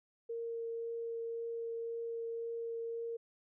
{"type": "tone with vibrato", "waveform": "sine", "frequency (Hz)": 461.6, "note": "A#4", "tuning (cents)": -17, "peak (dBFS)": -37, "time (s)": [0.29, 3.17], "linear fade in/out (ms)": 10, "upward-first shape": "triangle", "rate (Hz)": 1.9, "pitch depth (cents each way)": 8, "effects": []}